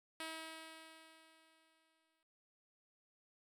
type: tone with exponential decay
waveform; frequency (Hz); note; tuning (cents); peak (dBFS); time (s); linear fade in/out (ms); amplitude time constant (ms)
5% pulse; 321; E4; -46; -31; 0.2-2.23; 1; 440
effects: resampled to 32000 Hz